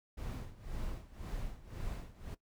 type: noise with tremolo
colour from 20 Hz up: brown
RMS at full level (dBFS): -39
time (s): 0.17-2.35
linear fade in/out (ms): 10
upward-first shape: sine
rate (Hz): 1.9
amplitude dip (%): 85
effects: noise-tail reverb RT60 0.1 s tail -17 dB re dry